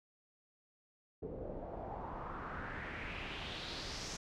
pink noise with low-pass filter sweep, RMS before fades -44 dBFS, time 1.22-4.17 s, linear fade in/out 10 ms, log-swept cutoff 430 to 6200 Hz, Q 3.2, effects none

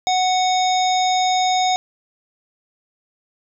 harmonic tone, 740 Hz, F#5, in tune, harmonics 1 / 3 / 5 / 7 / 9, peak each -16 / -28 / -24 / -31 / -29 dBFS, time 0.07-1.76 s, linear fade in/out 0 ms, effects none

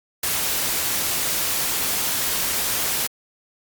white noise, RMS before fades -23 dBFS, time 0.23-3.07 s, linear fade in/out 5 ms, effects Opus 48 kbps

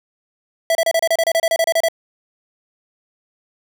square tone bursts, 659.3 Hz, E5, in tune, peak -14 dBFS, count 15, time 0.7-1.885 s, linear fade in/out 2 ms, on 51 ms, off 30 ms, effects 8-bit

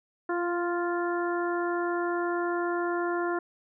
harmonic tone with a mistuned harmonic, 349.2 Hz, F4, in tune, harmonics 1 / 2 / 3 / 4 / 5, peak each -28 / -34 / -35 / -35 / -40 dBFS, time 0.29-3.39 s, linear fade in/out 5 ms, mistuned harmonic 1, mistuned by -15 cents, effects none

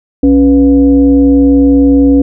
sine tone with frequency modulation, 277.2 Hz, C#4, in tune, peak -3 dBFS, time 0.23-2.22 s, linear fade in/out 5 ms, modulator 215 Hz, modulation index 0.58, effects none

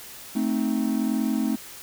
triangle chord, A diminished, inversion none, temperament equal, 220 / 261.6 / 311.1 Hz, A3 / C4 / Eb4, 0 / 0 / 0 cents, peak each -23 / -24 / -27 dBFS, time 0.35-1.56 s, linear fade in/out 10 ms, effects white hiss -42 dBFS RMS until 1.82 s

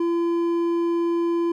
triangle tone with hard clipping, 339.7 Hz, F4, 48 cents flat, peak -21 dBFS, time 0-1.52 s, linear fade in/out 5 ms, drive 9 dB, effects none

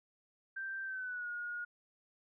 sine tone with pitch glide, 1568 to 1437.9 Hz, G6 to F#6, 0 to -50 cents, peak -38 dBFS, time 0.56-1.65 s, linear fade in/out 10 ms, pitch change -150 cents, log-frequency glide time 0.84-1.29 s, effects none

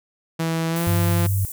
sawtooth tone with pitch glide, 163.6 to 171.34 Hz, E3 to F3, -13 to -33 cents, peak -17 dBFS, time 0.39-1.27 s, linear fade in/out 10 ms, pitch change +80 cents, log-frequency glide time 0.69-0.87 s
white high-pass noise, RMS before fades -32 dBFS, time 0.76-1.52 s, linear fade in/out 2 ms, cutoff 8100 Hz, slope 24 dB/octave
sine tone, 98.2 Hz, G2, 4 cents sharp, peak -18 dBFS, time 0.87-1.45 s, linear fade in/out 0 ms
effects none

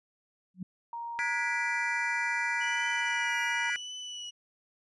sine tone with exponential growth, 184 Hz, F#3, 9 cents flat, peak -31 dBFS, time 0.54-0.63 s, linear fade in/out 5 ms, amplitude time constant 19 ms
sine tone, 936 Hz, A#5, 7 cents sharp, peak -35 dBFS, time 0.93-3.7 s, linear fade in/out 2 ms
triangle chord, G# half-diminished seventh, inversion third, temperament equal with one note detuned, 1447 / 1661.2 / 1975.5 / 2349 Hz, F#6 / G#6 / B6 / D7, -39 / 0 / 0 / 0 cents, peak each -35 / -34 / -30 / -34 dBFS, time 1.19-3.76 s, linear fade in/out 0 ms
35% pulse tone with vibrato, 2934 Hz, F#7, 15 cents flat, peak -36 dBFS, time 2.6-4.31 s, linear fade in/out 20 ms, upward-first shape triangle, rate 0.92 Hz, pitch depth 42 cents each way
effects resampled to 24000 Hz

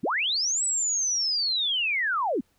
sine linear two-way sweep, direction up then down, 116.54 to 7980 to 198.2 Hz, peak -23 dBFS, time 0.03-2.41 s, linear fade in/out 10 ms, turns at 0.64 s, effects pink hiss -68 dBFS RMS until 2.58 s

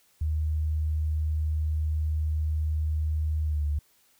sine tone with pitch glide, 77.3 to 73.51 Hz, D#2 to D2, -11 to +2 cents, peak -24 dBFS, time 0.21-3.79 s, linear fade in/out 5 ms, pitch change -87 cents, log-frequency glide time 3.44-3.65 s, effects white hiss -64 dBFS RMS until 4.19 s

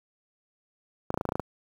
clicks, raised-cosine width 1 ms, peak -14 dBFS, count 9, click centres 1.104 / 1.142 / 1.175 / 1.211 / 1.253 / 1.29 / 1.321 / 1.355 / 1.397 s, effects high-pass 60 Hz 12 dB/octave + 8-bit

